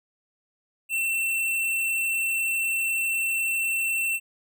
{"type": "tone", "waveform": "square", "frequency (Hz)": 2694, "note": "E7", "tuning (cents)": 37, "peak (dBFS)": -24, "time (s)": [0.89, 4.2], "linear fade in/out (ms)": 50, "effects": []}